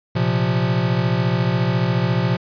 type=chord; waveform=square; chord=Bb suspended second; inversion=none; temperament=equal; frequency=116.54 / 130.81 / 174.61 Hz; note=Bb2 / C3 / F3; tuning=0 / 0 / 0 cents; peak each=-22 dBFS; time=0.15-2.37 s; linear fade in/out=10 ms; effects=resampled to 11025 Hz